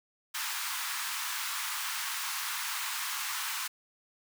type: high-pass noise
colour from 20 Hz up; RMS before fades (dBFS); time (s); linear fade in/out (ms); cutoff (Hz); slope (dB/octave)
pink; -35; 0.34-3.68; 10; 940; 48
effects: none